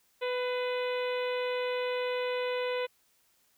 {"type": "harmonic tone with a mistuned harmonic", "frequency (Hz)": 497.6, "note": "B4", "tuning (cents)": 13, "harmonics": [1, 2, 3, 4, 5, 6, 7, 8], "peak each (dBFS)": [-30, -39, -43, -42, -42, -46, -46, -50], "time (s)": [0.21, 2.87], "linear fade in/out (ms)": 20, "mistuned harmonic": 4, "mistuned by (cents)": 34, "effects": ["white hiss -69 dBFS RMS until 3.57 s"]}